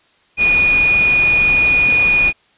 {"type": "tone in noise", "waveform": "sine", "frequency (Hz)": 2457, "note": "D#7", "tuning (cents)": -22, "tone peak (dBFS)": -10, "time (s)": [0.37, 2.33], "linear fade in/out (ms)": 50, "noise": "pink", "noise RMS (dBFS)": -25, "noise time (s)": [0.37, 2.33], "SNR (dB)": 12, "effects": ["white hiss -55 dBFS RMS until 2.57 s", "resampled to 8000 Hz"]}